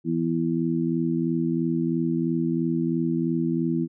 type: harmonic tone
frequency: 83 Hz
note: E2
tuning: 12 cents sharp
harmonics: 2 / 3 / 4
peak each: -26 / -26 / -26 dBFS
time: 0.04-3.88 s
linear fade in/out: 50 ms
effects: none